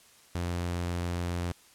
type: tone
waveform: sawtooth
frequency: 87.31 Hz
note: F2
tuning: in tune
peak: -26 dBFS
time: 0.35-1.52 s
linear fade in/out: 0 ms
effects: white hiss -58 dBFS RMS until 1.74 s + low-pass 11000 Hz 12 dB/octave